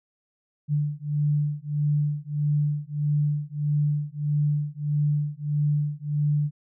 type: beating tone pair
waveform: sine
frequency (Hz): 146.83 / 148.43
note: D3 / D3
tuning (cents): 0 / +19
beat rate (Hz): 1.6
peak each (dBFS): -25 / -25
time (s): 0.68-6.51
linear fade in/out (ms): 50
effects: none